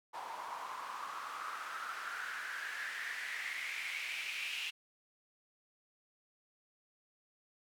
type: noise with band-pass filter sweep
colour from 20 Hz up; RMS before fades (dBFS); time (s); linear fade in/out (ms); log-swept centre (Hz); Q
white; -42; 0.13-4.71; 20; 890 to 2700; 5.5
effects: none